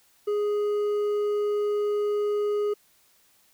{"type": "tone with hard clipping", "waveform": "triangle", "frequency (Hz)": 414.9, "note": "G#4", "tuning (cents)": -2, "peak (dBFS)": -24, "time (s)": [0.27, 2.74], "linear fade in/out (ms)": 10, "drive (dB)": 7, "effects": ["white hiss -62 dBFS RMS until 3.53 s"]}